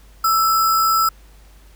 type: tone with sample-and-hold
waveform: sine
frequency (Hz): 1318.5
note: E6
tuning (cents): 0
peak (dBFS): -13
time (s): 0.24-1.09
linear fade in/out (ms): 5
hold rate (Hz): 6300
effects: added 50 Hz sine -44 dBFS peak until 1.75 s + pink hiss -53 dBFS RMS until 1.75 s